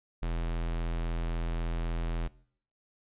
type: tone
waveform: square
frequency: 41.87 Hz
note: E1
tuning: 28 cents sharp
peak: -30 dBFS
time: 0.22-2.28 s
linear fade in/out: 10 ms
effects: noise-tail reverb RT60 0.6 s tail -21 dB re dry + resampled to 8000 Hz